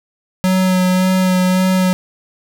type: tone with vibrato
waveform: square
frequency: 185 Hz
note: F#3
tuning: in tune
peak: -12 dBFS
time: 0.44-1.93 s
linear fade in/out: 0 ms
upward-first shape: sine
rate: 1.8 Hz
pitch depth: 16 cents each way
effects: none